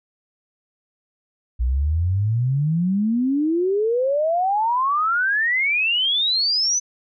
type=exponential sweep; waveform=sine; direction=up; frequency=58.27 to 6150 Hz; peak=-17 dBFS; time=1.59-6.8 s; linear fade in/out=20 ms; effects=none